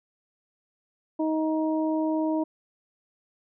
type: harmonic tone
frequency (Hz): 314.5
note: D#4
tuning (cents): +19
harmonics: 1 / 2 / 3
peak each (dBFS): -24 / -30 / -34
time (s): 1.19-2.44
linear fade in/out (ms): 10
effects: none